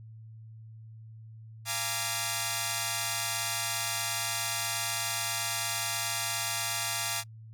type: chord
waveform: 5% pulse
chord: Bb dominant seventh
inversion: second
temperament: equal with one note detuned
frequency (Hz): 687.3 / 830.6 / 932.3 / 1174.7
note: F5 / Ab5 / Bb5 / D6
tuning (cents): -28 / 0 / 0 / 0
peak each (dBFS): -24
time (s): 1.65-7.24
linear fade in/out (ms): 50
effects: noise-tail reverb RT60 0.1 s tail -26 dB re dry + added 111 Hz sine -45 dBFS peak until 7.53 s